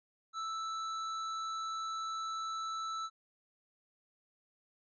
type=tone with hard clipping; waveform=triangle; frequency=1318.5 Hz; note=E6; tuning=in tune; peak=-38 dBFS; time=0.33-3.1 s; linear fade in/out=50 ms; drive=16 dB; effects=resampled to 16000 Hz